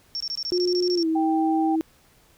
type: tone bursts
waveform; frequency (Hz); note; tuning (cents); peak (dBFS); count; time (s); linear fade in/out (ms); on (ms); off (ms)
sine; 5470; F8; -37; -26; 12; 0.15-1.028; 0; 53; 22
type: tone with pitch glide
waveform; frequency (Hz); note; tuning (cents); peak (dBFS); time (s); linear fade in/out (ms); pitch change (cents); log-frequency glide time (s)
sine; 357.9 to 320.7; F4 to E4; +42 to -48; -20; 0.52-1.81; 0; -190; 0.94-1.07
type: tone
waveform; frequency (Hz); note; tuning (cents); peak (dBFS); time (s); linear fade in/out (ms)
sine; 786; G5; +4; -24; 1.15-1.76; 10
effects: pink hiss -58 dBFS RMS until 2.37 s